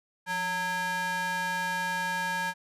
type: ring-modulated tone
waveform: square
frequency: 368.2 Hz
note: F#4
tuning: 8 cents flat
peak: -26 dBFS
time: 0.26-2.54 s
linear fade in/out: 50 ms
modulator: 1280 Hz
effects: resampled to 32000 Hz